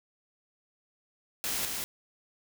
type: noise with echo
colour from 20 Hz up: white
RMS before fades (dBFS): -32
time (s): 1.44-1.65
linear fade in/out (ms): 0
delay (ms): 190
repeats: 1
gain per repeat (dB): -3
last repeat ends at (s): 1.84
effects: none